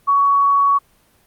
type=tone; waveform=sine; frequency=1122 Hz; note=C#6; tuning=21 cents sharp; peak=-11 dBFS; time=0.07-0.79 s; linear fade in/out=20 ms; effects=pink hiss -56 dBFS RMS until 1.26 s + Opus 32 kbps